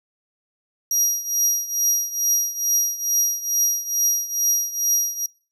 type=tone with tremolo; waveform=35% pulse; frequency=5730 Hz; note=F8; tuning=44 cents sharp; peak=-12 dBFS; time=0.91-5.26 s; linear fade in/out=2 ms; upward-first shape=triangle; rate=2.3 Hz; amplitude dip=85%; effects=noise-tail reverb RT60 0.4 s tail -25 dB re dry